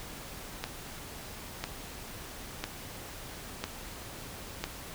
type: click train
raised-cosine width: 0.2 ms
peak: -15 dBFS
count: 5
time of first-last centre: 0.64-4.64 s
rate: 1 Hz
effects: pink hiss -44 dBFS RMS until 4.94 s